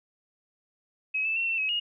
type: tone with pitch steps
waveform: sine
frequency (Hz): 2552 / 2633 / 2715 / 2691 / 2556 / 2864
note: D#7 / E7 / F7 / E7 / D#7 / F7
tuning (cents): +43 / -3 / -50 / +35 / +46 / +43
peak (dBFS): -25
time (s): 1.14-1.8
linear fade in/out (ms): 10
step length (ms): 110
effects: none